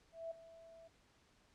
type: tone with ADSR envelope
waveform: sine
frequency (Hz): 659.3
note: E5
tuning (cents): 0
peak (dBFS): -40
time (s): 0.12-0.88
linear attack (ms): 190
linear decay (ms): 9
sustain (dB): -16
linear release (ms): 9
effects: pink hiss -71 dBFS RMS until 1.54 s + low-pass 7000 Hz 12 dB/octave